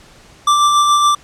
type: tone with tremolo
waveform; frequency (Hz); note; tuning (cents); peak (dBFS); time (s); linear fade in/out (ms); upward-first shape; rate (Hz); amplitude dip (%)
square; 1174.7; D6; 0; -9; 0.47-1.15; 5; sine; 7.1; 30
effects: pink hiss -44 dBFS RMS until 1.23 s + low-pass 8000 Hz 12 dB/octave